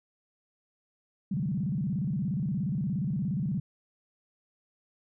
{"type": "tone with vibrato", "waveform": "sine", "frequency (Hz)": 166.2, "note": "E3", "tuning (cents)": 15, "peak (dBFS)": -27, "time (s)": [1.31, 3.6], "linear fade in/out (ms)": 5, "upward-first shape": "square", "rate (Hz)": 17, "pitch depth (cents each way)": 300, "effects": []}